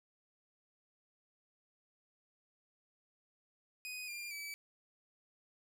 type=tone with pitch steps; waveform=sawtooth; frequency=2496 / 2396 / 2299 Hz; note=D#7 / D7 / D7; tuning=+5 / +34 / -37 cents; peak=-39 dBFS; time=3.85-4.54 s; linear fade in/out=0 ms; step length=230 ms; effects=none